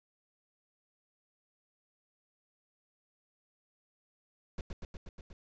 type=noise with echo; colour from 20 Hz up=brown; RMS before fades=-37 dBFS; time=4.58-4.61 s; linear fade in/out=2 ms; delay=120 ms; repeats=6; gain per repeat=-2 dB; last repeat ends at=5.33 s; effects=resampled to 16000 Hz